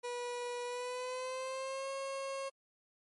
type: tone with pitch glide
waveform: 30% pulse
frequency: 486.5 to 542.9 Hz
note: B4 to C#5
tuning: -26 to -36 cents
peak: -35 dBFS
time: 0.03-2.5 s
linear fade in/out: 20 ms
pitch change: +190 cents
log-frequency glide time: 0.64-1.9 s
effects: MP3 48 kbps